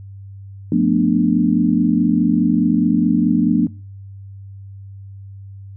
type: chord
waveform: sine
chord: B half-diminished seventh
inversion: second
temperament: just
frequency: 177.8 / 222.2 / 246.9 / 296.3 Hz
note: F3 / A3 / B3 / D4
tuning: +31 / +17 / 0 / +15 cents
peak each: -18 dBFS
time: 0.72-3.67 s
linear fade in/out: 2 ms
effects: noise-tail reverb RT60 0.4 s tail -23 dB re dry + added 98 Hz sine -33 dBFS peak until 5.76 s